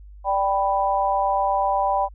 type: chord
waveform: sine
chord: G major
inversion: second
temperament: equal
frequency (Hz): 587.3 / 784 / 987.8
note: D5 / G5 / B5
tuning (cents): 0 / 0 / 0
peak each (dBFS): -25 / -21 / -23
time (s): 0.24-2.09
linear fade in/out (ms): 50
effects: added 50 Hz sine -40 dBFS peak until 2.14 s